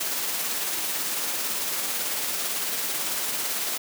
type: noise with tremolo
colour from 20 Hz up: white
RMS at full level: -27 dBFS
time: 0-3.78 s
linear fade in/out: 10 ms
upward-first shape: sine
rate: 18 Hz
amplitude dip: 25%
effects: high-pass 200 Hz 12 dB/octave